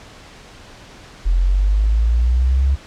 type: linear sweep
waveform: sine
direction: up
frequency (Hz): 41.67 to 69.3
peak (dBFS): -12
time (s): 1.25-2.76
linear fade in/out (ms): 20
effects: pink hiss -41 dBFS RMS until 2.86 s + low-pass 6000 Hz 12 dB/octave